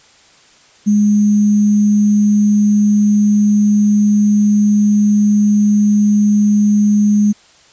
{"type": "tone with sample-and-hold", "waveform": "sine", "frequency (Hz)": 207.7, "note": "G#3", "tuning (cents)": 0, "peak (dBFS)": -8, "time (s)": [0.86, 7.33], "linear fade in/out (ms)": 20, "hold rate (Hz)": 6300, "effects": ["white hiss -47 dBFS RMS until 7.72 s", "resampled to 16000 Hz"]}